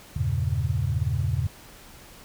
sine chord, E diminished seventh, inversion none, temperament equal with one note detuned, 81.74 / 98 / 116.54 / 138.59 Hz, E2 / G2 / Bb2 / Db3, -14 / 0 / 0 / 0 cents, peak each -28 dBFS, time 0.16-1.47 s, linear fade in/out 5 ms, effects pink hiss -48 dBFS RMS until 2.24 s

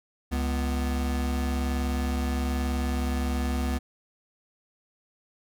square tone pair together, 69.3 / 247 Hz, C#2 / B3, 0 / 0 cents, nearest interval octave + minor seventh, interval 2200 cents, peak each -27 / -32 dBFS, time 0.31-3.79 s, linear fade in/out 20 ms, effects none

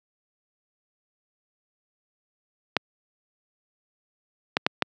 clicks, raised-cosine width 0.3 ms, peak -3 dBFS, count 4, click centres 2.767 / 4.569 / 4.665 / 4.823 s, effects high-pass 150 Hz 12 dB/octave

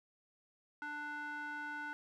square tone with band-pass filter, 295.7 Hz, D4, 12 cents sharp, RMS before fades -43 dBFS, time 0.82-1.93 s, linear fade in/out 0 ms, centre 1300 Hz, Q 9.8, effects none

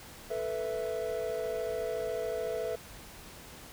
triangle chord, A suspended second, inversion none, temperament equal, 440 / 493.9 / 659.3 Hz, A4 / B4 / E5, 0 / 0 / 0 cents, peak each -34 dBFS, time 0.3-2.76 s, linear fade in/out 10 ms, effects pink hiss -49 dBFS RMS until 3.72 s

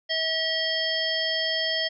harmonic tone with a mistuned harmonic, 644 Hz, E5, 41 cents flat, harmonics 1 / 3 / 5 / 7 / 8, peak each -31 / -29 / -28 / -33 / -31 dBFS, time 0.09-1.89 s, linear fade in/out 20 ms, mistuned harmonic 8, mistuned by +29 cents, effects none

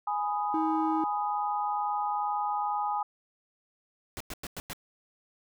sine chord, G# minor, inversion none, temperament equal with one note detuned, 830.6 / 992.9 / 1244.5 Hz, G#5 / B5 / D#6, 0 / +9 / 0 cents, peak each -29 / -35 / -34 dBFS, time 0.07-3.03 s, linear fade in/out 5 ms
triangle tone, 317.3 Hz, D#4, 34 cents sharp, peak -26 dBFS, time 0.54-1.04 s, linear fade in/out 2 ms
pink noise bursts, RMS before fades -38 dBFS, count 5, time 4.17-4.732 s, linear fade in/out 0 ms, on 34 ms, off 98 ms
effects none

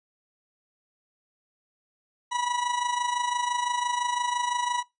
40% pulse tone with amplitude modulation, 974 Hz, B5, 24 cents flat, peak -22 dBFS, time 2.31-4.83 s, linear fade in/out 20 ms, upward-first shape sine, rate 25.9 Hz, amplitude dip 65%, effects noise-tail reverb RT60 0.2 s tail -23 dB re dry + resampled to 22050 Hz

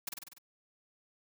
white noise with echo, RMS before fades -37 dBFS, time 0.07-0.09 s, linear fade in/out 5 ms, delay 49 ms, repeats 6, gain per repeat -3 dB, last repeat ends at 0.384 s, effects none

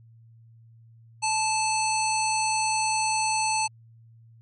harmonic tone, 875 Hz, A5, 10 cents flat, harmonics 1 / 3 / 5 / 7 / 9 / 10, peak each -25 / -30 / -32 / -33 / -35 / -35 dBFS, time 1.22-3.68 s, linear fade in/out 20 ms, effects added 114 Hz sine -50 dBFS peak until 4.41 s

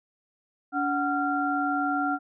sine tone cluster, 286.8 / 741 / 1382 Hz, D4 / F#5 / F6, -41 / +2 / -19 cents, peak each -28 dBFS, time 0.72-2.19 s, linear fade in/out 50 ms, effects none

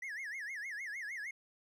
triangle tone with vibrato, 1900 Hz, A#6, 33 cents sharp, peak -38 dBFS, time 0.02-1.31 s, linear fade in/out 5 ms, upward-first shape sine, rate 6.5 Hz, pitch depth 240 cents each way, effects none

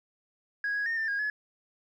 sine tone with pitch steps, 1653 / 1662 / 1833 / 1786 / 1633 / 1702 Hz, G#6 / G#6 / A#6 / A6 / G#6 / G#6, -9 / +1 / -30 / +25 / -30 / +42 cents, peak -26 dBFS, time 0.64-1.3 s, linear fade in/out 2 ms, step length 110 ms, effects tanh soft clip ceiling -25 dBFS + 11-bit

